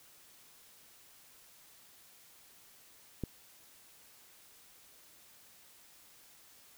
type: click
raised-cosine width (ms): 3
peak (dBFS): -22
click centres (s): 3.237
effects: white hiss -60 dBFS RMS until 6.77 s